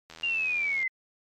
click train, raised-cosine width 0.2 ms, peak -27 dBFS, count 60, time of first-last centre 0.1-0.828 s, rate 81 Hz
sine linear sweep, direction down, 2814 to 2030 Hz, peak -25 dBFS, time 0.23-0.88 s, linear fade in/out 5 ms
effects MP3 96 kbps

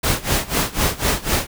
pink noise with tremolo, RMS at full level -17 dBFS, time 0.03-1.47 s, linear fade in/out 10 ms, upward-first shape sine, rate 4 Hz, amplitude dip 90%, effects none

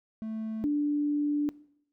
triangle / sine tone pair in turn, 220 / 293.1 Hz, A3 / D4, 0 / -3 cents, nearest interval perfect fourth, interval 497 cents, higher second, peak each -31 / -24 dBFS, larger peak second, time 0.22-0.64 / 0.64-1.49 s, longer second, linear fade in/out 0 ms, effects noise-tail reverb RT60 0.7 s tail -21 dB re dry

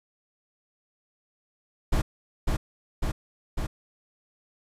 brown noise with echo, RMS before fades -22 dBFS, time 1.92-2.02 s, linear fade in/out 10 ms, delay 550 ms, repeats 3, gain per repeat -2 dB, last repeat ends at 3.67 s, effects resampled to 32000 Hz

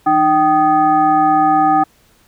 sine tone with frequency modulation, 774 Hz, G5, 22 cents flat, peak -9 dBFS, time 0.06-1.84 s, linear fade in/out 10 ms, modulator 468 Hz, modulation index 0.86, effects pink hiss -53 dBFS RMS until 2.27 s

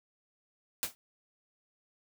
white noise with exponential decay, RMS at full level -28 dBFS, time 0.83-0.95 s, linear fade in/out 0 ms, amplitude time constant 25 ms, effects none

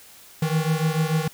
square beating tone pair, 155.56 / 162.36 Hz, D#3 / E3, 0 / -26 cents, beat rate 6.8 Hz, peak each -23 / -25 dBFS, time 0.42-1.28 s, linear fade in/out 5 ms, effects white hiss -48 dBFS RMS until 1.33 s

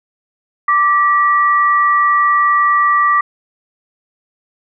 sine tone pair together, 1171 / 1926 Hz, D6 / B6, -5 / -44 cents, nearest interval major sixth, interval 861 cents, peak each -10 / -16 dBFS, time 0.68-3.21 s, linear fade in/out 5 ms, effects none

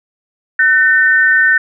sine tone pair together, 1514.1 / 1812 Hz, F#6 / A#6, +39 / -50 cents, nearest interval minor third, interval 311 cents, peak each -10 dBFS, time 0.59-1.58 s, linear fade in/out 5 ms, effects none

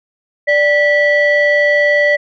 sine tone pair together, 587.3 / 1959 Hz, D5 / B6, 0 / -15 cents, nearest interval octave + major sixth, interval 2085 cents, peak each -10 dBFS, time 0.47-2.17 s, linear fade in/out 20 ms, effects tanh soft clip ceiling -5 dBFS

